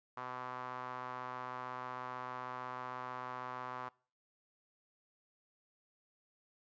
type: tone with band-pass filter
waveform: sawtooth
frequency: 126.3 Hz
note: B2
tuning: 39 cents sharp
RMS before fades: -44 dBFS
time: 0.17-3.89 s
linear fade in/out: 5 ms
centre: 1100 Hz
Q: 3.2
effects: noise-tail reverb RT60 0.4 s tail -22 dB re dry + resampled to 16000 Hz

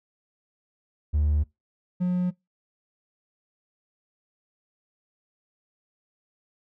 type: tone pair in turn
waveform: triangle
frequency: 75 / 179.88 Hz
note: D2 / F#3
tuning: +37 / -49 cents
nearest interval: octave + minor third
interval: 1514 cents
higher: second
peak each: -17 / -19 dBFS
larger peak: first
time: 1.13-1.44 / 2-2.31 s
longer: neither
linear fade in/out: 20 ms
effects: noise-tail reverb RT60 0.2 s tail -24 dB re dry + tanh soft clip ceiling -14 dBFS

